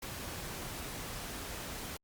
pink noise, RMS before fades -42 dBFS, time 0.02-1.97 s, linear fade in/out 5 ms, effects Opus 48 kbps

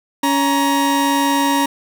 40% pulse tone pair together, 279.9 / 941 Hz, C#4 / A#5, +17 / +16 cents, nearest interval octave + major sixth, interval 2099 cents, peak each -16 dBFS, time 0.23-1.66 s, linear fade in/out 5 ms, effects none

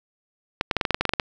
clicks, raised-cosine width 0.3 ms, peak -5 dBFS, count 12, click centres 0.611 / 0.712 / 0.767 / 0.812 / 0.852 / 0.907 / 0.945 / 1.01 / 1.053 / 1.093 / 1.136 / 1.198 s, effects none

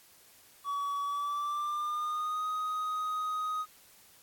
triangle tone with pitch glide, 1135 to 1252.1 Hz, C#6 to D#6, +41 to +11 cents, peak -29 dBFS, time 0.64-3.66 s, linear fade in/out 50 ms, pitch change +170 cents, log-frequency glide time 1.02-2.46 s, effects white hiss -59 dBFS RMS until 4.22 s + AAC 64 kbps

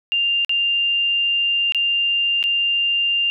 sine tone with dropouts, 2794 Hz, F7, in tune, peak -16 dBFS, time 0.12-3.3 s, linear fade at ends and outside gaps 0 ms, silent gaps 0.448-0.494 / 1.722-1.747 / 2.428-2.439 s, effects none

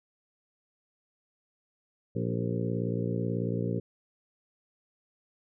harmonic tone with a mistuned harmonic, 58.27 Hz, A#1, in tune, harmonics 2 / 3 / 4 / 5 / 6 / 7 / 8 / 9, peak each -32 / -33 / -37 / -38 / -42 / -38 / -38 / -42 dBFS, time 2.15-3.8 s, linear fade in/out 10 ms, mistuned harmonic 7, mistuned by -38 cents, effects none

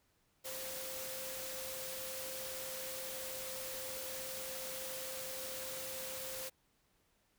sine tone in noise, 523.3 Hz, C5, in tune, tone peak -47 dBFS, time 0.44-6.5 s, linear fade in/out 20 ms, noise white, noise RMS -44 dBFS, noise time 0.44-6.5 s, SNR -6 dB, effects pink hiss -75 dBFS RMS until 7.38 s

